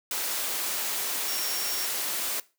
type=tone in noise; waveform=sine; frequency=5550 Hz; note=F8; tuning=12 cents flat; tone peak=-34 dBFS; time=1.28-1.86 s; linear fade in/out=2 ms; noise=white; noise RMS=-30 dBFS; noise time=0.11-2.4 s; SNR=-7 dB; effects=noise-tail reverb RT60 0.3 s tail -20 dB re dry + high-pass 300 Hz 12 dB/octave